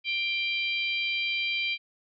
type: harmonic tone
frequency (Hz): 788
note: G5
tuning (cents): +9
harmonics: 3 / 4 / 5 / 6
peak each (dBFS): -28 / -32 / -37 / -40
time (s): 0.04-1.78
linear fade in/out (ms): 50
effects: none